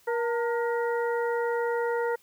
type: harmonic tone with a mistuned harmonic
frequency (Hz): 473.6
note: A#4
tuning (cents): +27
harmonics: 1 / 2 / 3 / 4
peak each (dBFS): -26 / -32 / -36 / -38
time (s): 0.07-2.16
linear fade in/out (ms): 10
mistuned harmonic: 2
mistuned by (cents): -63
effects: white hiss -61 dBFS RMS until 2.22 s